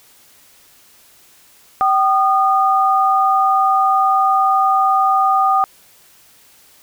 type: tone pair together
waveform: sine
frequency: 771.5 / 1223 Hz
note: G5 / D#6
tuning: -28 / -30 cents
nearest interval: minor sixth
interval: 798 cents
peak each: -14 dBFS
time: 1.81-5.64 s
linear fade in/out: 0 ms
effects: white hiss -49 dBFS RMS until 6.82 s